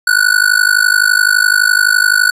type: tone with amplitude modulation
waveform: square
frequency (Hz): 1480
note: F#6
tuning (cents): 0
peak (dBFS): -5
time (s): 0.07-2.31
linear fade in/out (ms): 5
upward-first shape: sine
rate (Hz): 51.8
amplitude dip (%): 95
effects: resampled to 32000 Hz